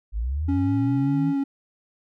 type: linear sweep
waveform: sine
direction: up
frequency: 48.78 to 164.81 Hz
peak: -23 dBFS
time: 0.12-1.34 s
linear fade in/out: 50 ms
type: tone with vibrato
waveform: triangle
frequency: 277.2 Hz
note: C#4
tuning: in tune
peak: -19 dBFS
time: 0.48-1.44 s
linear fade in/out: 10 ms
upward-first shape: square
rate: 5.1 Hz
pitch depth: 8 cents each way
effects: none